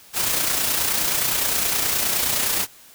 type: noise with amplitude modulation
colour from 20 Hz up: white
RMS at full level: -20 dBFS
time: 0.13-2.67 s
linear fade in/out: 50 ms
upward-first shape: sine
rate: 29.6 Hz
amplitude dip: 40%
effects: white hiss -48 dBFS RMS until 2.94 s